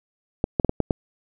clicks, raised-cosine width 2 ms, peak -6 dBFS, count 6, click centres 0.441 / 0.598 / 0.647 / 0.694 / 0.803 / 0.908 s, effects none

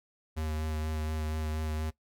square tone with vibrato, 77.78 Hz, D#2, in tune, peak -32 dBFS, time 0.36-1.91 s, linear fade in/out 20 ms, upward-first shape sine, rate 4.2 Hz, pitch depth 17 cents each way, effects noise-tail reverb RT60 0.1 s tail -18 dB re dry

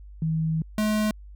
sine / square tone pair in turn, 160 / 213.6 Hz, D#3 / G#3, +49 / +49 cents, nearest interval perfect fourth, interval 500 cents, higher second, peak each -22 dBFS, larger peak neither, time 0.22-0.62 / 0.78-1.11 s, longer first, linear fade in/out 2 ms, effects added 50 Hz sine -41 dBFS peak until 1.35 s

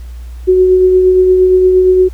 sine tone with tremolo, 370 Hz, F#4, in tune, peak -3 dBFS, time 0.47-2.09 s, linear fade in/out 20 ms, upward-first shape triangle, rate 8.6 Hz, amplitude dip 35%, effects added 60 Hz sine -24 dBFS peak until 2.13 s + pink hiss -46 dBFS RMS until 2.13 s

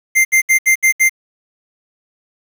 square tone bursts, 2093 Hz, C7, in tune, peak -9 dBFS, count 6, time 0.15-1.095 s, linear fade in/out 20 ms, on 100 ms, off 69 ms, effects 7-bit

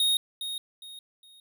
square tone with echo, 3729 Hz, A#7, in tune, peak -22 dBFS, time 0-0.17 s, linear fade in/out 2 ms, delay 410 ms, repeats 3, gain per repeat -10 dB, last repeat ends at 1.4 s, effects none

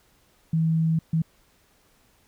sine tone bursts at uneven times, 161.7 Hz, E3, 33 cents flat, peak -19 dBFS, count 2, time 0.53-0.99 / 1.13-1.22 s, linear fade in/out 5 ms, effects pink hiss -62 dBFS RMS until 2.27 s

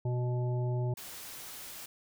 harmonic tone, 123.47 Hz, B2, in tune, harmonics 1 / 3 / 5 / 7, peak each -29 / -39 / -43 / -46 dBFS, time 0.05-0.94 s, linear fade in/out 5 ms
white noise, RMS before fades -45 dBFS, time 0.97-1.86 s, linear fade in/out 5 ms
effects none

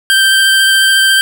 25% pulse tone with vibrato, 1567 Hz, G6, 1 cent flat, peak -3 dBFS, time 0.1-1.21 s, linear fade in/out 0 ms, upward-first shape sine, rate 14 Hz, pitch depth 11 cents each way, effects none

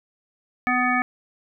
harmonic tone, 249.5 Hz, B3, 18 cents sharp, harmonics 1 / 3 / 5 / 7 / 9, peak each -25 / -25 / -25 / -25 / -25 dBFS, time 0.67-1.02 s, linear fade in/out 0 ms, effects none

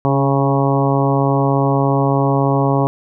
harmonic tone with a mistuned harmonic, 137.6 Hz, C#3, 12 cents flat, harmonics 1 / 2 / 3 / 4 / 5 / 6 / 7 / 8, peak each -16 / -19 / -21 / -22 / -23 / -24 / -24 / -25 dBFS, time 0.05-2.87 s, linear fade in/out 0 ms, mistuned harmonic 2, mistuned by +21 cents, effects none

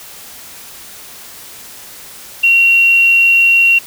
sine tone, 2743 Hz, F7, 32 cents flat, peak -6 dBFS, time 2.43-3.79 s, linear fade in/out 10 ms, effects white hiss -34 dBFS RMS until 3.86 s

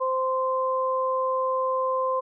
sine tone pair together, 520 / 1040 Hz, C5 / C6, -11 / -11 cents, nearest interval octave, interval 1200 cents, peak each -25 dBFS, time 0-2.21 s, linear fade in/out 20 ms, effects none

